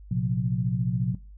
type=chord; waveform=sine; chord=Bb suspended second; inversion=none; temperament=equal with one note detuned; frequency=116.54 / 130.81 / 179.11 Hz; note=Bb2 / C3 / F3; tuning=0 / 0 / +44 cents; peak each=-28 / -27 / -27 dBFS; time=0.11-1.15 s; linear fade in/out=5 ms; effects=noise-tail reverb RT60 0.3 s tail -20 dB re dry + added 50 Hz sine -43 dBFS peak until 1.37 s

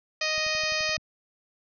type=harmonic tone; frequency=622.3 Hz; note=D#5; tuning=in tune; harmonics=1 / 2 / 3 / 4 / 5 / 6 / 7 / 8 / 9 / 10; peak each=-33 / -37 / -32 / -30 / -38 / -39 / -34 / -33 / -41 / -40 dBFS; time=0.21-0.97 s; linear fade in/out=5 ms
type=click train; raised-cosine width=5 ms; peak=-35 dBFS; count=8; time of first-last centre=0.38-0.978 s; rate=11.7 Hz
effects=none

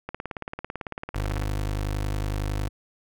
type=click train; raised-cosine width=0.5 ms; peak=-17 dBFS; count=25; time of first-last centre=0.09-1.423 s; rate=18 Hz
type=tone; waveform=25% pulse; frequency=50.9 Hz; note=G#1; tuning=34 cents flat; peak=-22 dBFS; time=1.14-2.69 s; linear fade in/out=20 ms
effects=none

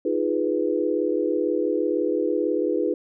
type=chord; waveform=sine; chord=F half-diminished seventh; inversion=third; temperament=equal; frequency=311.1 / 349.2 / 415.3 / 493.9 Hz; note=Eb4 / F4 / Ab4 / Cb5; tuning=0 / 0 / 0 / 0 cents; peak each=-26 dBFS; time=0.05-2.94 s; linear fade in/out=5 ms; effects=none

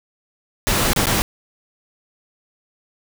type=noise with dropouts; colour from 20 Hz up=pink; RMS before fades=-18 dBFS; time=0.67-1.22 s; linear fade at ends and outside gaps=0 ms; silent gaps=0.933-0.962 / 1.057-1.069 s; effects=none

